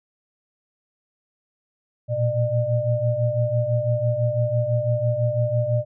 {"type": "tone cluster", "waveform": "sine", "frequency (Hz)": [115, 121, 601], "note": ["A#2", "B2", "D5"], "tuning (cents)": [-23, -35, 40], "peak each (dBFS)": [-24, -23, -23], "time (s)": [2.08, 5.85], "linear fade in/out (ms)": 50, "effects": []}